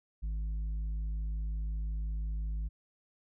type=tone with tanh clipping; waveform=sine; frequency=52.8 Hz; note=G#1; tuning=29 cents sharp; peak=-33 dBFS; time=0.22-2.69 s; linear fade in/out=20 ms; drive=5 dB; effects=none